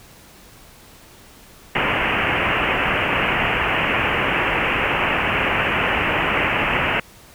white low-pass noise, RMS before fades -20 dBFS, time 1.75-7 s, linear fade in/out 5 ms, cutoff 2900 Hz, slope 96 dB/octave, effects pink hiss -46 dBFS RMS until 7.34 s

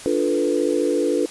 sine chord, B half-diminished seventh, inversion first, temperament equal, 293.7 / 349.2 / 440 / 493.9 Hz, D4 / F4 / A4 / B4, 0 / 0 / 0 / 0 cents, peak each -23 dBFS, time 0.06-1.26 s, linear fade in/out 0 ms, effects white hiss -38 dBFS RMS until 1.3 s + resampled to 24000 Hz

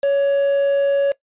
triangle tone with quantisation, 559 Hz, C#5, 14 cents sharp, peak -12 dBFS, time 0.03-1.12 s, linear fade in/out 5 ms, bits 5, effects noise-tail reverb RT60 0.1 s tail -19 dB re dry + resampled to 8000 Hz

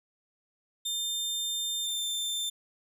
sawtooth tone with pitch glide, 3600 to 3573 Hz, A7 to A7, +39 to +26 cents, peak -27 dBFS, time 0.85-2.5 s, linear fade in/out 10 ms, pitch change -13 cents, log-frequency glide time 1.82-2.06 s, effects resampled to 32000 Hz

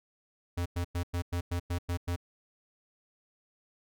square tone bursts, 87.31 Hz, F2, in tune, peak -30 dBFS, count 9, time 0.57-2.162 s, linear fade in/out 10 ms, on 88 ms, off 100 ms, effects none

